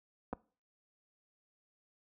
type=clicks; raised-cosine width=1 ms; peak=-24 dBFS; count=2; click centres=0.329 / 0.333 s; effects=noise-tail reverb RT60 0.4 s tail -22 dB re dry + high-pass 60 Hz 12 dB/octave